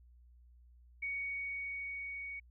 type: tone with level ramp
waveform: sine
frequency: 2237 Hz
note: C#7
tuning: 15 cents sharp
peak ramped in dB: -35 to -41 dBFS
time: 1.02-2.4 s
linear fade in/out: 10 ms
effects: added 60 Hz sine -58 dBFS peak until 2.5 s